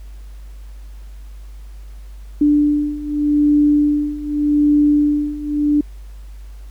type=beating tone pair; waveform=sine; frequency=293.9 / 294.74 Hz; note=D4 / D4; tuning=+1 / +6 cents; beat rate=0.84 Hz; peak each=-17 / -14 dBFS; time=2.41-5.81 s; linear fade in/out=5 ms; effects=added 50 Hz sine -32 dBFS peak until 6.7 s + pink hiss -53 dBFS RMS until 6.7 s